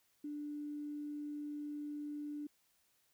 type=tone with tanh clipping; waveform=triangle; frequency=294.6 Hz; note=D4; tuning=6 cents sharp; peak=-40 dBFS; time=0.24-2.47 s; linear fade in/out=5 ms; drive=3 dB; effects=white hiss -75 dBFS RMS until 3.13 s